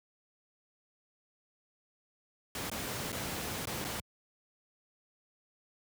pink noise with dropouts, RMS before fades -37 dBFS, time 2.55-4 s, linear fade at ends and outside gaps 2 ms, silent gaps 2.699-2.715 / 3.12-3.127 / 3.655-3.671 / 3.844-3.848 s, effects high-pass 80 Hz 12 dB/octave

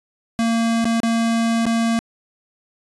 square tone with dropouts, 229.1 Hz, A#3, 30 cents flat, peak -17 dBFS, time 0.39-1.99 s, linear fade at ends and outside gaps 0 ms, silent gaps 0.844-0.854 / 1.002-1.033 / 1.655-1.665 s, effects resampled to 24000 Hz

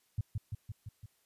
sine tone with echo, 104.6 Hz, G#2, 13 cents sharp, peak -28 dBFS, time 0.18-0.21 s, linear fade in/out 5 ms, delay 170 ms, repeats 5, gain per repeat -3 dB, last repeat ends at 1.06 s, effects white hiss -73 dBFS RMS until 1.25 s + resampled to 32000 Hz

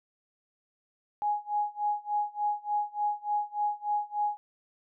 sine tone with tremolo, 832 Hz, G#5, 3 cents sharp, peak -24 dBFS, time 1.22-4.37 s, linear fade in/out 0 ms, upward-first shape sine, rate 3.4 Hz, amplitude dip 95%, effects none

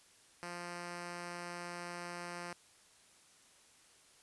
5% pulse tone, 174.6 Hz, F3, in tune, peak -31 dBFS, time 0.43-2.53 s, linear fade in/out 0 ms, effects white hiss -64 dBFS RMS until 4.22 s + resampled to 24000 Hz

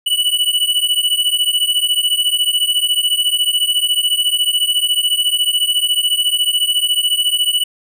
square beating tone pair, 2948 / 2962 Hz, F#7 / F#7, -7 / +1 cents, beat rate 14 Hz, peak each -17 dBFS, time 0.06-7.64 s, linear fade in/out 10 ms, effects none

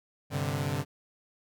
sawtooth chord, G suspended fourth, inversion none, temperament equal, 98 / 130.81 / 146.83 Hz, G2 / C3 / D3, 0 / 0 / 0 cents, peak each -31 / -29 / -28 dBFS, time 0.3-0.85 s, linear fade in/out 50 ms, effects none

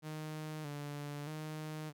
sawtooth tone with vibrato, 150 Hz, D3, 37 cents sharp, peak -37 dBFS, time 0.02-1.93 s, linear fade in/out 50 ms, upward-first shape square, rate 0.8 Hz, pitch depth 54 cents each way, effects none

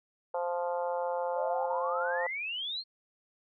harmonic tone, 174.61 Hz, F3, in tune, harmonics 3 / 4 / 5 / 6 / 7 / 8, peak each -32 / -38 / -35 / -43 / -48 / -49 dBFS, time 0.34-2.27 s, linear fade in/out 5 ms
sine exponential sweep, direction up, 544 to 4349 Hz, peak -33 dBFS, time 1.34-2.84 s, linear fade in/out 50 ms
effects none

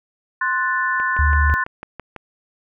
sine chord, F# diminished, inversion second, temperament equal, 1046.5 / 1480 / 1760 Hz, C6 / F#6 / A6, 0 / 0 / 0 cents, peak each -22 dBFS, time 0.41-1.64 s, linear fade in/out 5 ms
click train, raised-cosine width 0.5 ms, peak -17 dBFS, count 8, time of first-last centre 1-2.163 s, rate 6.02 Hz
sine tone, 75.3 Hz, D2, 44 cents sharp, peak -14 dBFS, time 1.19-1.54 s, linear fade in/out 0 ms
effects none

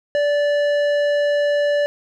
square tone with low-pass filter, 582 Hz, D5, 16 cents flat, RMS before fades -18 dBFS, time 0.15-1.86 s, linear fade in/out 0 ms, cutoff 2900 Hz, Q 0.57, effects none

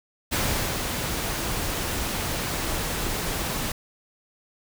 pink noise with ADSR envelope, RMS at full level -24 dBFS, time 0.31-3.72 s, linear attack 24 ms, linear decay 410 ms, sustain -4 dB, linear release 4 ms, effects none

